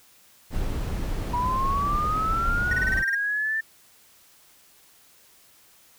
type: noise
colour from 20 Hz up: brown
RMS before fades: -28 dBFS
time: 0.5-3.04 s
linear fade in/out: 50 ms
type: linear sweep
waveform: sine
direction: up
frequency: 962 to 1786 Hz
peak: -23 dBFS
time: 1.33-3.61 s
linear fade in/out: 10 ms
type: tone bursts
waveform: triangle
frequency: 1859 Hz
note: A#6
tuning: 5 cents flat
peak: -21 dBFS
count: 9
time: 2.71-3.15 s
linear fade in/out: 5 ms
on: 24 ms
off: 28 ms
effects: white hiss -56 dBFS RMS until 5.98 s